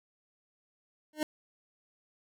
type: tone with exponential growth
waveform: 25% pulse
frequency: 305.6 Hz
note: D#4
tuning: 31 cents flat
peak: -22 dBFS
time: 1.13-1.23 s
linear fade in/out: 2 ms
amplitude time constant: 21 ms
effects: none